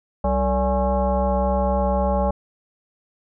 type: tone with frequency modulation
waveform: sine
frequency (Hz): 319.1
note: D#4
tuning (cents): +44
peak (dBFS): -17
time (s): 0.24-2.31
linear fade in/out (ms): 5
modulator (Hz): 256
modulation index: 2.3
effects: none